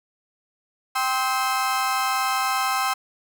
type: chord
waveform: 35% pulse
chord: C major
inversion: second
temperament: equal with one note detuned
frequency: 784 / 1046.5 / 1289.9 Hz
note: G5 / C6 / E6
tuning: 0 / 0 / -38 cents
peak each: -24 dBFS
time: 0.95-2.94 s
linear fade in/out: 10 ms
effects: none